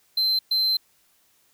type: tone bursts at uneven times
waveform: triangle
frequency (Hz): 4100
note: C8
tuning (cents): -36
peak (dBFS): -18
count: 2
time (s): 0.17-0.39 / 0.51-0.77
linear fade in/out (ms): 5
effects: white hiss -63 dBFS RMS until 1.53 s